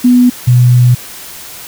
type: tone pair in turn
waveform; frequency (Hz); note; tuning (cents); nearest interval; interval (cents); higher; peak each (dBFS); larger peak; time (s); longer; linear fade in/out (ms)
sine; 246.9 / 123.45; B3 / B2; 0 / 0; octave; 1200; first; -3; neither; 0.04-0.3 / 0.47-0.95; second; 10
effects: white hiss -29 dBFS RMS until 1.67 s